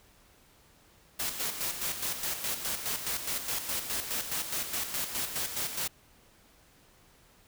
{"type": "noise with tremolo", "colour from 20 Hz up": "white", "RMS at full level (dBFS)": -32, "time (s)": [1.19, 5.88], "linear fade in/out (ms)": 10, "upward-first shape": "square", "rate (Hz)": 4.8, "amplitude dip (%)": 55, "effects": ["pink hiss -61 dBFS RMS until 7.47 s"]}